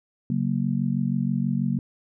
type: chord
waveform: sine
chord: F# major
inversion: second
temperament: just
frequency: 138.75 / 185 / 231.2 Hz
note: C#3 / F#3 / A#3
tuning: +2 / 0 / -14 cents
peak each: -26 dBFS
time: 0.3-1.79 s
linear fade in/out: 2 ms
effects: none